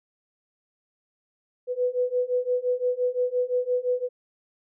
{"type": "beating tone pair", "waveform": "sine", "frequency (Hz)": [493.9, 499.7], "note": ["B4", "B4"], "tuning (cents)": [0, 20], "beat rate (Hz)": 5.8, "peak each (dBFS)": [-26, -25], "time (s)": [1.67, 4.09], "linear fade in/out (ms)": 50, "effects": []}